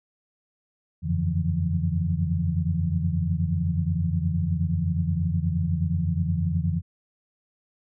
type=tone cluster; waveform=sine; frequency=86.9 / 95.2 / 143.1 / 166.2 / 177 Hz; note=F2 / F#2 / D3 / E3 / F3; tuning=-8 / +50 / -45 / +15 / +23 cents; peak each=-26 / -31 / -30 / -26 / -33 dBFS; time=1.02-6.82 s; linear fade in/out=50 ms; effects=none